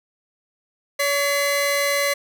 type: tone pair together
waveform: sawtooth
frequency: 567 / 2035 Hz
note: C#5 / C7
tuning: +39 / -49 cents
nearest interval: octave + minor seventh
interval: 2212 cents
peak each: -17 / -19 dBFS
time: 0.99-2.14 s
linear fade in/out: 10 ms
effects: none